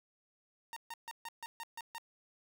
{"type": "tone bursts", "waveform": "sawtooth", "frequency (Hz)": 922, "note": "A#5", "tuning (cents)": -19, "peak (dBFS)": -38, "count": 8, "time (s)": [0.73, 1.982], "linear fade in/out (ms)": 0, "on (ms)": 34, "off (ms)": 140, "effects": []}